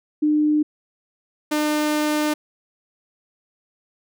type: tone pair in turn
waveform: sine / sawtooth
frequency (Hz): 301.6 / 301.6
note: D4 / D4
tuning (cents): +46 / +46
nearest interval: unison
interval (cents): 0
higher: neither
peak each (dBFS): -15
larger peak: neither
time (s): 0.22-0.63 / 1.51-2.34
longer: second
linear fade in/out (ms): 10
effects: none